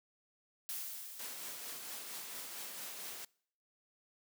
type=noise with exponential decay; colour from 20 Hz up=blue; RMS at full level=-40 dBFS; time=0.69-2.63 s; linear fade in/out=0 ms; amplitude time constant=420 ms
type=noise with tremolo; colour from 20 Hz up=white; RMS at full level=-44 dBFS; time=1.19-3.25 s; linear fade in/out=5 ms; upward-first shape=triangle; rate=4.4 Hz; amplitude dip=35%
effects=noise-tail reverb RT60 0.6 s tail -25 dB re dry + high-pass 200 Hz 12 dB/octave